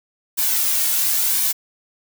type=noise with flanger; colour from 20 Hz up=blue; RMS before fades=-19 dBFS; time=0.37-1.53 s; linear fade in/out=20 ms; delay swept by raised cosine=1.5 to 2.5 ms; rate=0.96 Hz; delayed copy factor=-0.5; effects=none